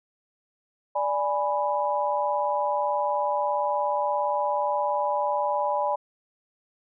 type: chord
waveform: sine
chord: G# diminished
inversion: second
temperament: equal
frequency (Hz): 587.3 / 830.6 / 987.8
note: D5 / G#5 / B5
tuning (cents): 0 / 0 / 0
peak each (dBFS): -27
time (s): 0.95-5.96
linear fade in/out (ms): 10
effects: none